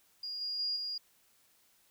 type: tone with level steps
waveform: sine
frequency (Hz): 4845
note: D#8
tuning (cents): -47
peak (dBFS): -37 / -34 / -31 / -35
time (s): 0.23-0.98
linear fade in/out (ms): 5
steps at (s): 0.41 / 0.59 / 0.76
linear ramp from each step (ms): 5
effects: white hiss -68 dBFS RMS until 1.9 s